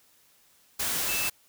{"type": "tone in noise", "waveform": "sine", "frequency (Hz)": 2636, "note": "E7", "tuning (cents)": -1, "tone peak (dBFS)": -31, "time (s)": [1.08, 1.29], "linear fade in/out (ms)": 10, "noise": "white", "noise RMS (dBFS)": -29, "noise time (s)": [0.79, 1.3], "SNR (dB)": -5, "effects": ["white hiss -62 dBFS RMS until 1.48 s"]}